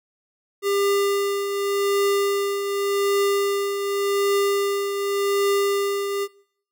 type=tone with tremolo; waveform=square; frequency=400.2 Hz; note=G4; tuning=36 cents sharp; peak=-18 dBFS; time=0.62-6.28 s; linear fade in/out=50 ms; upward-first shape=triangle; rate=0.87 Hz; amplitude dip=55%; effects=noise-tail reverb RT60 0.7 s tail -24 dB re dry